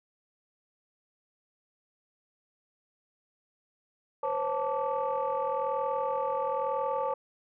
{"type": "tone cluster", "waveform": "sine", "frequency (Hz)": [502, 543, 881, 1162], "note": ["B4", "C#5", "A5", "D6"], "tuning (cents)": [28, -36, 2, -19], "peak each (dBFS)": [-34, -31, -31, -35], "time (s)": [4.23, 7.14], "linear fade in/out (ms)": 5, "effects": ["tanh soft clip ceiling -20 dBFS"]}